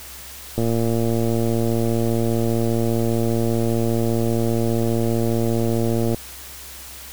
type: click train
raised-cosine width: 2 ms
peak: -9 dBFS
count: 641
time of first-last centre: 0.58-6.145 s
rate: 115 Hz
effects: added 66 Hz sine -44 dBFS peak until 7.12 s + white hiss -38 dBFS RMS until 7.12 s